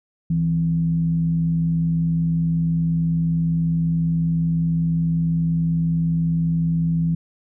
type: tone with frequency modulation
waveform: sine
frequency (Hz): 164.81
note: E3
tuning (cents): 0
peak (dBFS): -17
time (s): 0.3-7.15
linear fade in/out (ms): 5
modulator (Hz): 94.6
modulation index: 0.3
effects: none